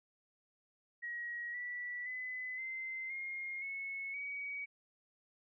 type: tone with pitch steps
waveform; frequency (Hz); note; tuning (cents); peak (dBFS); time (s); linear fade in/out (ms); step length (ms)
sine; 1901 / 1956.7 / 2014 / 2073 / 2134 / 2196 / 2261; A#6 / B6 / B6 / C7 / C7 / C#7 / C#7; +33 / -17 / +33 / -17 / +34 / -17 / +34; -39; 1.02-4.66; 20; 520
effects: none